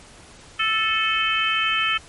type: harmonic tone with a mistuned harmonic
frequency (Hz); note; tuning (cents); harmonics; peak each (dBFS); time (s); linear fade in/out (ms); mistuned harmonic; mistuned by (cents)
440; A4; 0; 3 / 4 / 5 / 6 / 7; -24 / -27 / -29 / -24 / -24; 0.59-1.98; 10; 6; -35
effects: pink hiss -46 dBFS RMS until 2.08 s + MP3 48 kbps